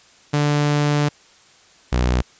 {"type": "tone pair in turn", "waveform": "sawtooth", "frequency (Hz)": [146.83, 61.73], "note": ["D3", "B1"], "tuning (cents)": [0, 0], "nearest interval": "octave + minor third", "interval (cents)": 1500, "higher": "first", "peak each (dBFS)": -12, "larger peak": "neither", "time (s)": [[0.33, 1.09], [1.92, 2.22]], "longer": "first", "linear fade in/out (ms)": 10, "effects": ["white hiss -51 dBFS RMS until 2.39 s", "resampled to 16000 Hz"]}